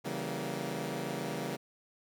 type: chord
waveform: 15% pulse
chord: C# diminished seventh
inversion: none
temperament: equal with one note detuned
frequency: 138.59 / 164.81 / 192.96 / 233.1 Hz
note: C#3 / E3 / G3 / Bb3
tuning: 0 / 0 / -27 / 0 cents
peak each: -34 dBFS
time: 0.04-1.57 s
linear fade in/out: 20 ms
effects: none